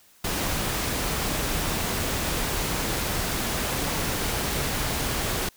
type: noise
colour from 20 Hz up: pink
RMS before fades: -27 dBFS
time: 0.24-5.49 s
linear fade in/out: 5 ms
effects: white hiss -57 dBFS RMS until 5.56 s